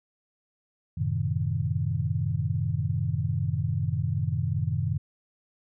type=chord; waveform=sine; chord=F# diminished seventh; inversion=none; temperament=equal with one note detuned; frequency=92.5 / 110 / 130.21 / 155.56 Hz; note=F#2 / A2 / C3 / Eb3; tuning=0 / 0 / -8 / 0 cents; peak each=-30 dBFS; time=0.97-4.98 s; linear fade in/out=10 ms; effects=none